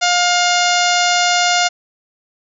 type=harmonic tone; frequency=709 Hz; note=F5; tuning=26 cents sharp; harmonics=1 / 2 / 3 / 4 / 5 / 6 / 7 / 8 / 9 / 10; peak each=-16 / -19 / -21 / -22 / -23 / -24 / -24 / -25 / -26 / -26 dBFS; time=0.01-1.69 s; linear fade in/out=20 ms; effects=none